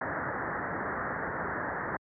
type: low-pass noise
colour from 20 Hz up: white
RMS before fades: -34 dBFS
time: 0.01-1.97 s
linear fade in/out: 5 ms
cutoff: 1900 Hz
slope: 96 dB/octave
effects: high-pass 80 Hz 12 dB/octave